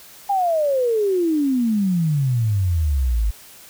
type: exponential sweep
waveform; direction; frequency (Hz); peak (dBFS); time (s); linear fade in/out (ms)
sine; down; 819 to 50.3; -16; 0.29-3.31; 10
effects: white hiss -44 dBFS RMS until 3.69 s